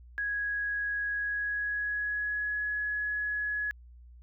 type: tone with pitch glide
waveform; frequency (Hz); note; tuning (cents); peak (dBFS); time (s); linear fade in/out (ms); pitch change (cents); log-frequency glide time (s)
sine; 1661.2 to 1687.3; G#6 to G#6; 0 to +27; -29; 0.18-3.71; 0; +27; 1.14-2.66
effects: added 60 Hz sine -49 dBFS peak until 4.22 s